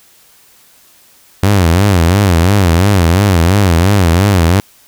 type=tone with vibrato; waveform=sawtooth; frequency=91.9 Hz; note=F#2; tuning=11 cents flat; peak=-3 dBFS; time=1.43-4.6 s; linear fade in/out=0 ms; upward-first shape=sine; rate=2.9 Hz; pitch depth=200 cents each way; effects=white hiss -46 dBFS RMS until 4.87 s